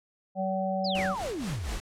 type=harmonic tone; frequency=190 Hz; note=F#3; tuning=46 cents sharp; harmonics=1 / 3 / 4; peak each=-31 / -31 / -31 dBFS; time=0.35-1.16 s; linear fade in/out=50 ms
type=exponential sweep; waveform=sine; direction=down; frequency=5274 to 38.16 Hz; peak=-31 dBFS; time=0.84-1.78 s; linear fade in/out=10 ms
type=noise with tremolo; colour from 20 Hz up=pink; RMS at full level=-37 dBFS; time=0.95-1.8 s; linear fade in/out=0 ms; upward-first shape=sine; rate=4.2 Hz; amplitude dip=65%
effects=low-pass 9000 Hz 12 dB/octave